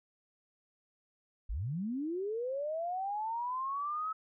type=linear sweep; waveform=sine; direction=up; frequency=37.88 to 1298 Hz; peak=-33 dBFS; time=1.49-4.13 s; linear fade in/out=10 ms; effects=none